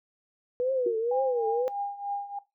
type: tone with vibrato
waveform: sine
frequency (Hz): 485.7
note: B4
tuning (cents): -29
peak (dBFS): -24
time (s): 0.6-1.68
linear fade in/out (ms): 0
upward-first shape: triangle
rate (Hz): 2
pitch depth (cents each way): 180
type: tone with exponential decay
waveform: sine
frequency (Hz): 366.2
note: F#4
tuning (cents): -18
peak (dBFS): -23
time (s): 0.86-1.05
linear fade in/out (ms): 5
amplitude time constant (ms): 41
type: tone with tremolo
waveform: sine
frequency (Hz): 807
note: G#5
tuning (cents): -50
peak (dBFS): -27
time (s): 1.11-2.39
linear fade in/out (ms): 5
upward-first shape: triangle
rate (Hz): 3.2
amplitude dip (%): 85
effects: noise-tail reverb RT60 0.2 s tail -17 dB re dry